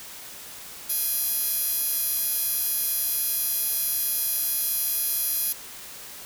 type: tone with high-pass filter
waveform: 10% pulse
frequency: 830.6 Hz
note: G#5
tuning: in tune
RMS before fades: -26 dBFS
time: 0.89-5.53 s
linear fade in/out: 10 ms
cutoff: 10000 Hz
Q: 1.4
effects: white hiss -41 dBFS RMS until 6.25 s